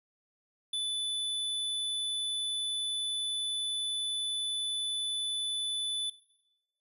square tone, 3490 Hz, A7, 15 cents flat, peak -31 dBFS, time 0.73-6.1 s, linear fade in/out 5 ms, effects noise-tail reverb RT60 1.0 s tail -19 dB re dry + resampled to 32000 Hz

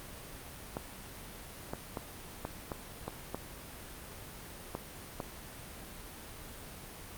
clicks, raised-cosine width 1 ms, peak -21 dBFS, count 9, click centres 0.769 / 1.735 / 1.972 / 2.451 / 2.718 / 3.08 / 3.346 / 4.751 / 5.202 s, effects pink hiss -47 dBFS RMS until 7.17 s + Opus 32 kbps

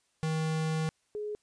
square / sine tone pair in turn, 158.4 / 419.8 Hz, D#3 / G#4, +31 / +19 cents, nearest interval octave + perfect fourth, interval 1688 cents, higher second, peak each -29 / -33 dBFS, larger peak first, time 0.23-0.89 / 1.15-1.35 s, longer first, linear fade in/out 0 ms, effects white hiss -73 dBFS RMS until 1.42 s + resampled to 22050 Hz

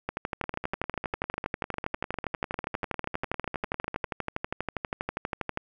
two click trains, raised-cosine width 0.5 ms, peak -14 / -17 dBFS, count 69 / 37, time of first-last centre 0.09-5.574 / 0.44-4.044 s, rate 12.4 / 9.99 Hz, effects none

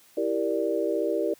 sine chord, E half-diminished seventh, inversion none, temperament equal, 329.6 / 392 / 466.2 / 587.3 Hz, E4 / G4 / Bb4 / D5, 0 / 0 / 0 / 0 cents, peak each -29 dBFS, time 0.17-1.34 s, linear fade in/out 5 ms, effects white hiss -57 dBFS RMS until 1.39 s + high-pass 100 Hz 12 dB/octave

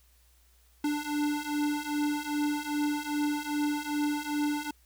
square beating tone pair, 293.7 / 296.2 Hz, D4 / D4, 0 / +15 cents, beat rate 2.5 Hz, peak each -33 / -31 dBFS, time 0.84-4.71 s, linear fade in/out 5 ms, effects added 60 Hz sine -61 dBFS peak until 4.85 s + white hiss -66 dBFS RMS until 4.85 s

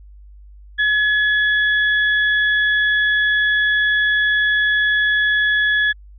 sine tone pair together, 1700 / 3382 Hz, G#6 / G#7, +40 / +31 cents, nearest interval octave, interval 1191 cents, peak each -14 / -24 dBFS, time 0.78-5.93 s, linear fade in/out 20 ms, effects added 50 Hz sine -39 dBFS peak until 6.18 s

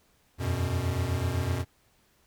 square chord, E suspended second, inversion none, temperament equal with one note detuned, 84.53 / 92.5 / 123.47 Hz, E2 / F#2 / B2, +44 / 0 / 0 cents, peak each -32 / -31 / -32 dBFS, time 0.38-1.65 s, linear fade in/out 50 ms, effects pink hiss -66 dBFS RMS until 2.26 s

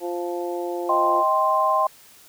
harmonic tone, 174.61 Hz, F3, in tune, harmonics 2 / 3 / 4 / 5, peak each -27 / -31 / -33 / -35 dBFS, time 0-1.24 s, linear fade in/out 50 ms
sine chord, C minor, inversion first, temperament just, 627.9 / 784.9 / 1046.5 Hz, Eb5 / G5 / C6, +16 / +2 / 0 cents, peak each -23 / -24 / -19 dBFS, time 0.89-1.87 s, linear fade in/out 5 ms
effects white hiss -50 dBFS RMS until 2.28 s

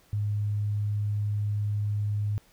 sine tone, 103.83 Hz, G#2, in tune, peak -25 dBFS, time 0.13-2.38 s, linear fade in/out 0 ms, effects pink hiss -61 dBFS RMS until 2.52 s

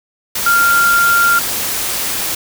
sine tone in noise, 1391 Hz, F6, 7 cents flat, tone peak -9 dBFS, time 0.46-1.39 s, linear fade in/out 5 ms, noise white, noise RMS -19 dBFS, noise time 0.35-2.35 s, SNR +7 dB, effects none

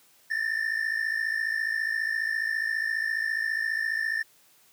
triangle tone pair together, 1760 / 1814.7 Hz, A6 / A#6, 0 / -47 cents, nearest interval minor second, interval 53 cents, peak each -27 dBFS, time 0.3-4.23 s, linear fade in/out 10 ms, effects white hiss -60 dBFS RMS until 4.72 s + high-pass 80 Hz 12 dB/octave

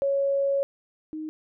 sine tone pair in turn, 554.4 / 311.1 Hz, C#5 / D#4, 0 / 0 cents, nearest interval minor seventh, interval 1000 cents, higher first, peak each -21 / -31 dBFS, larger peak first, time 0.02-0.63 / 1.13-1.29 s, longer first, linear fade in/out 0 ms, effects none

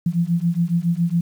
sine beating tone pair, 167.1 / 174.3 Hz, E3 / F3, +24 / -3 cents, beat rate 7.2 Hz, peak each -20 dBFS, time 0.06-1.21 s, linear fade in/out 5 ms, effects 8-bit

